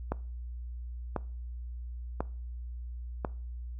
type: click train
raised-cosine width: 1 ms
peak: -16 dBFS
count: 4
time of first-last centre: 0.12-3.248 s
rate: 0.959 Hz
effects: noise-tail reverb RT60 0.4 s tail -21 dB re dry + added 60 Hz sine -37 dBFS peak until 3.79 s